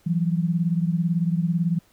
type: beating tone pair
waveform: sine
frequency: 166.4 / 184.4 Hz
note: E3 / F#3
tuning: +17 / -6 cents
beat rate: 18 Hz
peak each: -21 / -25 dBFS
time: 0.06-1.79 s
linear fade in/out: 10 ms
effects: pink hiss -60 dBFS RMS until 1.92 s